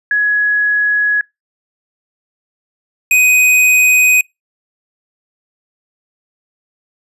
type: tone pair in turn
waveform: sine / square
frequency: 1679 / 2502 Hz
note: G#6 / D#7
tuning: +18 / +9 cents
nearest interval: perfect fifth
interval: 691 cents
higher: second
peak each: -10 / -8 dBFS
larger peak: second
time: 0.11-1.21 / 3.11-4.21 s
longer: neither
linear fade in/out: 2 ms
effects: noise-tail reverb RT60 0.2 s tail -26 dB re dry + resampled to 32000 Hz